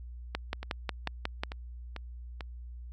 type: two click trains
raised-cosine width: 0.3 ms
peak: -23 / -15 dBFS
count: 5 / 7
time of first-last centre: 0.63-2.408 / 0.35-1.435 s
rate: 2.25 / 5.53 Hz
effects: added 60 Hz sine -41 dBFS peak until 2.92 s